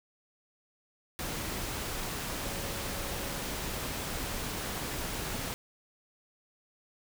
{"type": "tone in noise", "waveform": "sine", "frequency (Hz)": 557, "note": "C#5", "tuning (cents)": 8, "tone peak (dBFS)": -46, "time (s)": [2.42, 3.41], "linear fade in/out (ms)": 0, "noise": "pink", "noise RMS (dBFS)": -36, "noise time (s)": [1.19, 5.54], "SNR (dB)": -13, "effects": []}